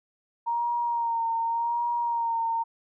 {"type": "tone with vibrato", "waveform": "sine", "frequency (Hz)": 932.3, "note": "A#5", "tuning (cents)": 0, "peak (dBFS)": -24, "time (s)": [0.46, 2.64], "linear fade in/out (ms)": 20, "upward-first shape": "sine", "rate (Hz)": 0.87, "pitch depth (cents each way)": 34, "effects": []}